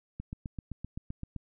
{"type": "click train", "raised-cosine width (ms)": 5, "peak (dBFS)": -25, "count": 10, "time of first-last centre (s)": [0.2, 1.363], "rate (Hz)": 7.74, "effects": []}